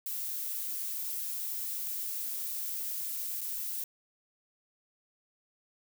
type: noise with dropouts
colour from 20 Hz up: violet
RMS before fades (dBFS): -36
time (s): 0.06-3.84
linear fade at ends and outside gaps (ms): 2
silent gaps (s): 3.409-3.413
effects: none